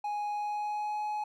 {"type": "tone with pitch glide", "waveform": "triangle", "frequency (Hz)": [830.6, 843.2], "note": ["G#5", "G#5"], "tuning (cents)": [0, 26], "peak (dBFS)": -29, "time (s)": [0.04, 1.24], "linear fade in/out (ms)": 5, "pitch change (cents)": 26, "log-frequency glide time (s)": [0.31, 1.02], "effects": []}